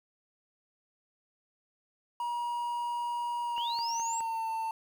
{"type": "tone with pitch glide", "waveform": "triangle", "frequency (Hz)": [955, 896.2], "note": ["A#5", "A5"], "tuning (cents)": [42, 32], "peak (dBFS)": -29, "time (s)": [2.2, 4.71], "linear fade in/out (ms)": 2, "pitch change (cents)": -110, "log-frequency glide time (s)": [3.43, 4.49]}
{"type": "linear sweep", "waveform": "sine", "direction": "up", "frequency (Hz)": [2712, 7902], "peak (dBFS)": -35, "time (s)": [3.56, 4.21], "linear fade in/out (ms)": 10}
{"type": "click train", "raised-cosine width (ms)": 0.5, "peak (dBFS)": -33, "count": 4, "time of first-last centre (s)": [3.58, 4.206], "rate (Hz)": 4.79}
{"effects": ["9-bit"]}